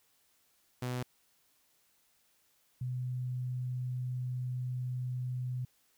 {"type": "tone pair in turn", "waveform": ["sawtooth", "sine"], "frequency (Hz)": [124.9, 125.84], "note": ["B2", "B2"], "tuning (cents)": [20, 33], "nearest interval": "unison", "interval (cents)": 13, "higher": "second", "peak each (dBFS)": [-30, -33], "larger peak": "first", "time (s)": [[0.82, 1.03], [2.81, 5.65]], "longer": "second", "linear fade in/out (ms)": 5, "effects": ["white hiss -71 dBFS RMS until 5.97 s"]}